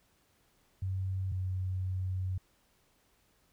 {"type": "tone pair in turn", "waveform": "sine", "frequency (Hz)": [94.7, 93.07], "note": ["F#2", "F#2"], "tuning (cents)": [41, 11], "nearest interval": "unison", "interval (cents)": 30, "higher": "first", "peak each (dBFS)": [-31, -31], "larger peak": "neither", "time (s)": [[0.82, 1.32], [1.32, 2.38]], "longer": "second", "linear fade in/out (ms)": 5, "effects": ["pink hiss -70 dBFS RMS until 3.52 s"]}